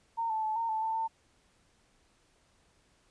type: tone with pitch steps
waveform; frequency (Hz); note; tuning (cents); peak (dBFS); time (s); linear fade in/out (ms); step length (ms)
sine; 917 / 877 / 868 / 917 / 877 / 890 / 899; A#5 / A5 / A5 / A#5 / A5 / A5 / A5; -29 / -6 / -24 / -29 / -6 / +20 / +37; -29; 0.17-1.08; 20; 130
effects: pink hiss -68 dBFS RMS until 3.1 s + resampled to 22050 Hz